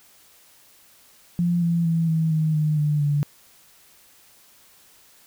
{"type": "tone with pitch steps", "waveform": "sine", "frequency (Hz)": [173.6, 169.24, 165, 160.86, 156.82, 152.88, 149.05, 145.31], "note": ["F3", "E3", "E3", "E3", "D#3", "D#3", "D3", "D3"], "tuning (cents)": [-10, 46, 2, -42, 14, -30, 26, -18], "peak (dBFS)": -18, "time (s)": [1.39, 3.23], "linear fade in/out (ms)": 0, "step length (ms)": 230, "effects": ["white hiss -54 dBFS RMS until 5.26 s"]}